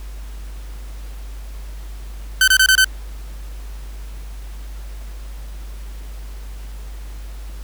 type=tone bursts; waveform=sawtooth; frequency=1529 Hz; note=G6; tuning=44 cents flat; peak=-6 dBFS; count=5; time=2.41-2.845 s; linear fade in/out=2 ms; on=67 ms; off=25 ms; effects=added 50 Hz sine -29 dBFS peak until 7.63 s + pink hiss -45 dBFS RMS until 7.63 s